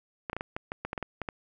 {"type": "clicks", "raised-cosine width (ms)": 0.5, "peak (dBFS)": -18, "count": 12, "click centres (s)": [0.298, 0.331, 0.366, 0.409, 0.565, 0.719, 0.85, 0.931, 0.978, 1.027, 1.217, 1.288], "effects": []}